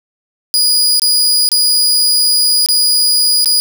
sawtooth tone with dropouts, 4908 Hz, D#8, 25 cents flat, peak -6 dBFS, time 0.54-3.6 s, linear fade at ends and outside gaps 0 ms, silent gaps 0.996-1.019 / 1.49-1.517 / 2.661-2.687 / 3.445-3.458 s, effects none

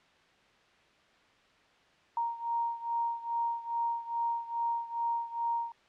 sine beating tone pair, 932.3 / 934.7 Hz, A#5 / A#5, 0 / +4 cents, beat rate 2.4 Hz, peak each -32 / -35 dBFS, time 2.17-5.72 s, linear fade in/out 2 ms, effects white hiss -63 dBFS RMS until 5.88 s + low-pass 3000 Hz 12 dB/octave

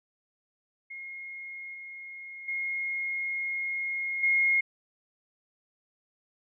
sine tone with level steps, 2149 Hz, C7, 46 cents sharp, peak -38 / -40 / -29 / -21 dBFS, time 0.9-4.61 s, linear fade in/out 10 ms, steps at 1.74 / 2.48 / 4.23 s, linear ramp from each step 5 ms, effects none

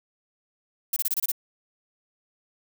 violet noise bursts, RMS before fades -25 dBFS, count 7, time 0.93-1.318 s, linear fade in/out 5 ms, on 34 ms, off 25 ms, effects none

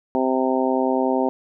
harmonic tone, 130.4 Hz, C3, 5 cents flat, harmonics 2 / 3 / 4 / 5 / 6 / 7, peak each -22 / -24 / -25 / -26 / -27 / -27 dBFS, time 0.15-1.29 s, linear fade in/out 0 ms, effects none

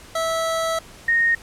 25% pulse / sine tone pair in turn, 654 / 1854.1 Hz, E5 / A#6, -14 / -10 cents, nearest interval octave + tritone, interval 1804 cents, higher second, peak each -17 / -15 dBFS, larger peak second, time 0.15-0.79 / 1.08-1.35 s, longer first, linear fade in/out 5 ms, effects pink hiss -44 dBFS RMS until 1.42 s + low-pass 11000 Hz 12 dB/octave

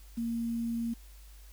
sine tone with quantisation, 231.9 Hz, A#3, 9 cents flat, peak -30 dBFS, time 0.17-0.94 s, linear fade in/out 10 ms, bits 9, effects added 50 Hz sine -49 dBFS peak until 1.52 s + white hiss -60 dBFS RMS until 1.52 s

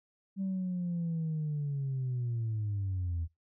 sine linear sweep, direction down, 195.2 to 80.5 Hz, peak -29 dBFS, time 0.36-3.28 s, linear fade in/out 50 ms, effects noise-tail reverb RT60 0.2 s tail -23 dB re dry + tanh soft clip ceiling -28 dBFS

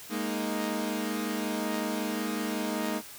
sawtooth chord, Ab suspended second, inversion none, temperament equal, 207.7 / 233.1 / 311.1 Hz, Ab3 / Bb3 / Eb4, 0 / 0 / 0 cents, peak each -30 dBFS, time 0.09-3.02 s, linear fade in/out 50 ms, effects white hiss -46 dBFS RMS until 3.18 s

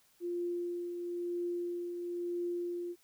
sine tone with tremolo, 349.2 Hz, F4, in tune, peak -32 dBFS, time 0.2-2.96 s, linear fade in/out 50 ms, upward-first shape triangle, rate 1 Hz, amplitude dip 45%, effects white hiss -68 dBFS RMS until 3.03 s

